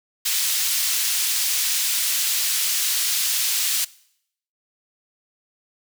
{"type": "high-pass noise", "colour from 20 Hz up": "pink", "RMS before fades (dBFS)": -22, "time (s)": [0.25, 3.85], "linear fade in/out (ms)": 10, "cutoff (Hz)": 3600, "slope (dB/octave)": 12, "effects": ["noise-tail reverb RT60 0.7 s tail -21 dB re dry"]}